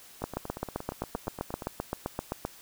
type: two click trains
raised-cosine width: 1 ms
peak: -16 / -23 dBFS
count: 18 / 13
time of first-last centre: 0.24-2.451 / 0.22-1.622 s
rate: 7.69 / 8.56 Hz
effects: white hiss -52 dBFS RMS until 2.61 s